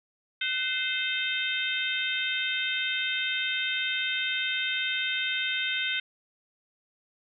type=harmonic tone with a mistuned harmonic; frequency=522 Hz; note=C5; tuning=4 cents flat; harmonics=3 / 4 / 5 / 6 / 7; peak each=-33 / -33 / -33 / -33 / -33 dBFS; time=0.41-6 s; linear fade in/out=5 ms; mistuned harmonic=3; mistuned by=-55 cents; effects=none